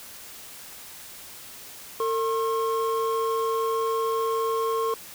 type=tone pair together; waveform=triangle; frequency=452.4 / 1076 Hz; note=A4 / C6; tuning=+48 / +48 cents; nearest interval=octave + minor third; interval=1500 cents; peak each=-23 / -25 dBFS; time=2-4.94 s; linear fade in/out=2 ms; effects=white hiss -43 dBFS RMS until 5.14 s